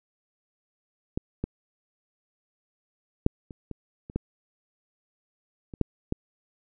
clicks, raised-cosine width 3 ms, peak -14 / -15 / -6 / -28 / -22 / -27 / -14 / -26 / -9 / -13 dBFS, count 10, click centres 1.175 / 1.44 / 3.264 / 3.508 / 3.713 / 4.099 / 4.16 / 5.738 / 5.813 / 6.124 s, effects none

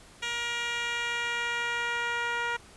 10% pulse tone with band-pass filter sweep, 473.9 Hz, A#4, 28 cents sharp, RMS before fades -31 dBFS, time 0.22-2.57 s, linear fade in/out 10 ms, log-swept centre 3300 to 1300 Hz, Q 0.91, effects pink hiss -53 dBFS RMS until 2.76 s + resampled to 24000 Hz

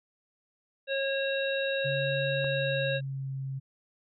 harmonic tone, 545 Hz, C#5, 29 cents flat, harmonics 1 / 3 / 5 / 7, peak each -29 / -34 / -36 / -37 dBFS, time 0.87-3.01 s, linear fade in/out 50 ms
sine tone with pitch glide, 139.2 to 134.54 Hz, C#3 to C3, +8 to +49 cents, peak -32 dBFS, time 1.84-3.6 s, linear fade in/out 20 ms, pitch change -59 cents, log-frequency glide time 2.43-3.32 s
click, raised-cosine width 1 ms, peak -28 dBFS, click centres 2.444 s
effects none

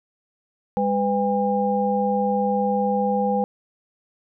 sine tone cluster, 203.1 / 501 / 806 Hz, G#3 / B4 / G5, -38 / +25 / +48 cents, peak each -23 dBFS, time 0.77-3.44 s, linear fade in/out 0 ms, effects none

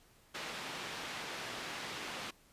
white band-pass noise, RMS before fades -43 dBFS, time 0.34-2.31 s, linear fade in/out 10 ms, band 130 to 3200 Hz, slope 12 dB/octave, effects pink hiss -65 dBFS RMS until 2.52 s + resampled to 32000 Hz

